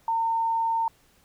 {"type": "tone", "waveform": "sine", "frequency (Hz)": 910, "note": "A#5", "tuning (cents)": -42, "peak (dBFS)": -22, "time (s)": [0.08, 0.88], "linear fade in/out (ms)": 2, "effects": ["pink hiss -61 dBFS RMS until 1.24 s"]}